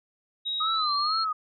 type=tone with pitch glide; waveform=sine; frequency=3806 to 4272 Hz; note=A#7 to C8; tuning=+35 to +35 cents; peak=-27 dBFS; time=0.45-1.25 s; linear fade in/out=20 ms; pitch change=+200 cents; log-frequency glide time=0.65-1.02 s
type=tone with vibrato; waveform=sine; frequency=1237 Hz; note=D#6; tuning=10 cents flat; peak=-25 dBFS; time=0.6-1.33 s; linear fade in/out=10 ms; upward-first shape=sine; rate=2.1 Hz; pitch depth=120 cents each way
effects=none